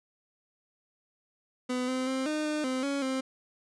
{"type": "tone with pitch steps", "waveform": "30% pulse", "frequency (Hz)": [251.1, 257.7, 263, 305.6, 303.2, 258.7, 279.7, 263], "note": ["B3", "C4", "C4", "D#4", "D#4", "C4", "C#4", "C4"], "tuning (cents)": [29, -26, 9, -31, -45, -19, 16, 9], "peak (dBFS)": -26, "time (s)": [1.69, 3.21], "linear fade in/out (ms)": 10, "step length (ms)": 190, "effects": ["resampled to 22050 Hz"]}